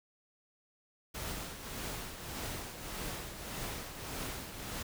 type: noise with tremolo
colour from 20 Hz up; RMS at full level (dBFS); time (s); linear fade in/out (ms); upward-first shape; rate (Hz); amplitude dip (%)
pink; -39; 1.14-4.83; 10; triangle; 1.7; 60
effects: none